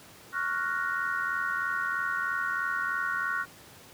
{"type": "chord", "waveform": "sine", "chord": "Gb major seventh", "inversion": "second", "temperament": "equal", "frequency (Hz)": [1108.7, 1396.9, 1480, 1864.7], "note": ["Db6", "F6", "Gb6", "Bb6"], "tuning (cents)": [0, 0, 0, 0], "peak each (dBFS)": [-34, -33, -31, -36], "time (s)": [0.32, 3.46], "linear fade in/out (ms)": 50, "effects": ["pink hiss -51 dBFS RMS until 3.93 s", "high-pass 100 Hz 12 dB/octave"]}